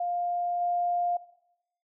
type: tone with level steps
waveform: sine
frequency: 703 Hz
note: F5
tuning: 11 cents sharp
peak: -27 / -25 dBFS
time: 0-1.17 s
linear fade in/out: 5 ms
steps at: 0.6 s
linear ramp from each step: 20 ms
effects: noise-tail reverb RT60 0.8 s tail -17 dB re dry